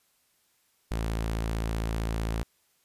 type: tone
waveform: sawtooth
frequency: 55.5 Hz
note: A1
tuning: 16 cents sharp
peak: -24 dBFS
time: 0.91-2.43 s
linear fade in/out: 0 ms
effects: white hiss -69 dBFS RMS until 2.84 s + resampled to 32000 Hz